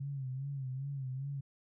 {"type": "tone with vibrato", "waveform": "sine", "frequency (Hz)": 134.9, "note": "C#3", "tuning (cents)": -47, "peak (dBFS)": -36, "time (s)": [0, 1.41], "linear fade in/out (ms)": 10, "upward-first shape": "sine", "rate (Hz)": 2.5, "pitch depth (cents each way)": 84, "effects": []}